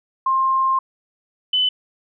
sine tone pair in turn, 1059 / 3013 Hz, C6 / F#7, +21 / +31 cents, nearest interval octave + tritone, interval 1810 cents, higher second, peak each -15 dBFS, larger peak neither, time 0.26-0.79 / 1.53-1.69 s, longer first, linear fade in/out 5 ms, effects none

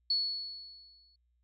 sine tone with exponential decay, 4400 Hz, C#8, 14 cents flat, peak -25 dBFS, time 0.1-1.16 s, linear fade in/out 5 ms, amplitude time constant 230 ms, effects added 60 Hz sine -70 dBFS peak until 1.43 s

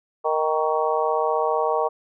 harmonic tone with a mistuned harmonic, 155.8 Hz, D#3, 3 cents sharp, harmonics 3 / 4 / 5 / 6 / 7, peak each -24 / -25 / -26 / -27 / -27 dBFS, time 0.24-1.89 s, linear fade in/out 20 ms, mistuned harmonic 7, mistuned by +41 cents, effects none

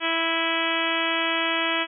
harmonic tone with a mistuned harmonic, 329.6 Hz, E4, in tune, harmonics 1 / 2 / 3 / 4 / 5 / 6 / 7 / 8 / 9 / 10, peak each -31 / -31 / -31 / -31 / -31 / -31 / -31 / -31 / -31 / -31 dBFS, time 0-1.87 s, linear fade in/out 50 ms, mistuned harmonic 8, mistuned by -33 cents, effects none

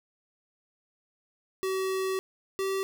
square tone pair in turn, 380 / 386.4 Hz, F#4 / G4, +46 / -25 cents, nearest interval unison, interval 29 cents, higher second, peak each -28 dBFS, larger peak neither, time 1.63-2.19 / 2.59-2.83 s, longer first, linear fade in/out 0 ms, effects none

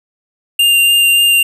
square tone with vibrato, 2794 Hz, F7, in tune, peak -8 dBFS, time 0.59-1.43 s, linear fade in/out 5 ms, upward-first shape sine, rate 3.5 Hz, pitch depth 9 cents each way, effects none

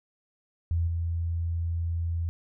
sine tone with level steps, 84.1 Hz, E2, 35 cents sharp, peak -23 / -26 dBFS, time 0.71-2.29 s, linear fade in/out 0 ms, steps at 0.87 s, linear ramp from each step 10 ms, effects none

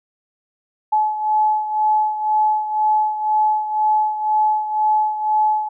sine beating tone pair, 856 / 858 Hz, A5 / A5, -48 / -44 cents, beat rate 2 Hz, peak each -16 / -22 dBFS, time 0.92-5.69 s, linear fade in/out 10 ms, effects none

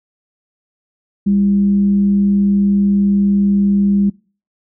sine tone with frequency modulation, 200.1 Hz, G3, 36 cents sharp, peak -10 dBFS, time 1.26-4.1 s, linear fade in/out 10 ms, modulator 138 Hz, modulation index 0.23, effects noise-tail reverb RT60 0.4 s tail -25 dB re dry + high-pass 80 Hz 12 dB/octave

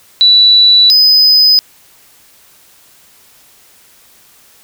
sine / triangle tone pair in turn, 3951 / 5019 Hz, B7 / D#8, 0 / +14 cents, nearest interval major third, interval 414 cents, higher second, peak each -3 dBFS, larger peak neither, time 0.21-0.9 / 0.9-1.59 s, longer neither, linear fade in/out 0 ms, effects white hiss -45 dBFS RMS until 4.63 s

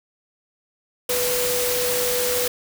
sine tone in noise, 493.9 Hz, B4, in tune, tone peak -23 dBFS, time 1.09-2.48 s, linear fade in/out 5 ms, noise white, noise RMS -24 dBFS, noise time 1.09-2.48 s, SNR -2 dB, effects none

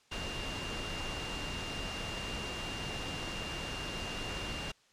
sine tone in noise, 2794 Hz, F7, in tune, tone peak -42 dBFS, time 0.11-4.72 s, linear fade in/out 10 ms, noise pink, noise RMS -39 dBFS, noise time 0.11-4.72 s, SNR -6 dB, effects white hiss -66 dBFS RMS until 4.92 s + low-pass 6000 Hz 12 dB/octave

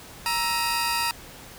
sawtooth tone cluster, 938 / 1323 / 2519 / 4753 Hz, A#5 / E6 / D#7 / D8, +11 / +6 / +21 / +20 cents, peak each -22 / -28 / -29 / -27 dBFS, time 0.26-1.11 s, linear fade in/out 0 ms, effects pink hiss -44 dBFS RMS until 1.58 s

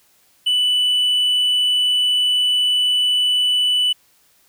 triangle tone with hard clipping, 2978 Hz, F#7, 11 cents sharp, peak -15 dBFS, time 0.46-3.93 s, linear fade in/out 10 ms, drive 5 dB, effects white hiss -57 dBFS RMS until 4.48 s

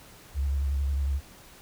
sine tone with vibrato, 69.4 Hz, C#2, 3 cents sharp, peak -24 dBFS, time 0.34-1.21 s, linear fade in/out 50 ms, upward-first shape sine, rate 11 Hz, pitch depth 46 cents each way, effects pink hiss -51 dBFS RMS until 1.61 s

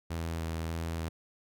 sawtooth tone with vibrato, 82 Hz, E2, 9 cents flat, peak -29 dBFS, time 0.1-1.09 s, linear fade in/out 10 ms, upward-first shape square, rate 1.7 Hz, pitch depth 13 cents each way, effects none

